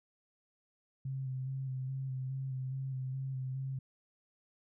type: tone with vibrato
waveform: sine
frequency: 132 Hz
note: C3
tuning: 16 cents sharp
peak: -35 dBFS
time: 1.05-3.79 s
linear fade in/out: 5 ms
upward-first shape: square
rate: 2.4 Hz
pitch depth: 23 cents each way
effects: none